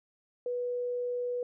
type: tone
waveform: sine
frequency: 490 Hz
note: B4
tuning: 14 cents flat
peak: -30 dBFS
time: 0.46-1.43 s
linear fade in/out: 2 ms
effects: none